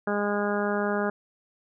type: harmonic tone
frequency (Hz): 205.1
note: G#3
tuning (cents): -21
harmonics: 1 / 2 / 3 / 4 / 5 / 6 / 7 / 8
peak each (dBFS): -29 / -29 / -31 / -34 / -38 / -36 / -34 / -36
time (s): 0.07-1.1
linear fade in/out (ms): 5
effects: none